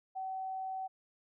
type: tone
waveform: sine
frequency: 760 Hz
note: F#5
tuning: 46 cents sharp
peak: -36 dBFS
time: 0.15-0.88 s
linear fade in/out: 20 ms
effects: none